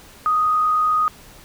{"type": "tone with frequency modulation", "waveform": "sine", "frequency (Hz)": 1244.5, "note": "D#6", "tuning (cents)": 0, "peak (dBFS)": -15, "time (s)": [0.26, 1.08], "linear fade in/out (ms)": 0, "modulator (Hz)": 50.9, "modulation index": 0.25, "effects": ["pink hiss -45 dBFS RMS until 1.44 s"]}